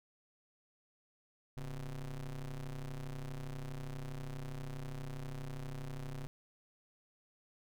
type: ring-modulated tone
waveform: square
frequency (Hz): 62.5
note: B1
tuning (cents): +21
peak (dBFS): -38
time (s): 1.57-6.27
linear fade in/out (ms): 0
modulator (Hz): 78.7
effects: none

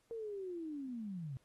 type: linear sweep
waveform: sine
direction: down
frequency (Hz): 466.2 to 125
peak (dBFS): -40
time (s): 0.11-1.37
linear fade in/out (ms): 0
effects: pink hiss -75 dBFS RMS until 1.44 s + AAC 32 kbps

